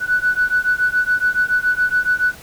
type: beating tone pair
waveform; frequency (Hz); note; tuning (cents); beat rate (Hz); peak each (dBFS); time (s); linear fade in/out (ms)
sine; 1480 / 1487.1; F#6 / F#6; 0 / +8; 7.1; -17; 0-2.35; 50
effects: tanh soft clip ceiling -7 dBFS + pink hiss -40 dBFS RMS until 2.42 s